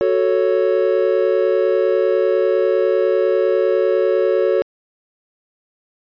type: chord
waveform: triangle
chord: F# minor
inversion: none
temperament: equal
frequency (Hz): 370 / 440 / 554.4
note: F#4 / A4 / C#5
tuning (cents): 0 / 0 / 0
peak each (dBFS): -16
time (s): 0.01-4.62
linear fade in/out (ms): 0
effects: resampled to 11025 Hz